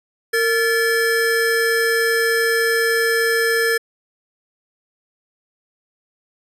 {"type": "tone pair together", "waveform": "square", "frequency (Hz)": [458.4, 1735], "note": ["A#4", "A6"], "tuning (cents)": [-29, -25], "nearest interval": "octave + major seventh", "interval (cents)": 2304, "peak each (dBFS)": -19, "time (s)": [0.33, 3.78], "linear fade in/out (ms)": 10, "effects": ["resampled to 32000 Hz"]}